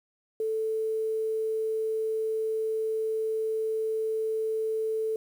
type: tone with quantisation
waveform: sine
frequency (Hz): 440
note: A4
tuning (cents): 0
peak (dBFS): -26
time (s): 0.4-5.16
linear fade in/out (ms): 2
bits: 9
effects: none